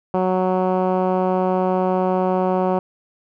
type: tone with low-pass filter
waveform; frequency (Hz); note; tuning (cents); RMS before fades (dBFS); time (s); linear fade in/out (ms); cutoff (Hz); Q
10% pulse; 185; F#3; 0; -19; 0.14-2.79; 2; 850; 0.98
effects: none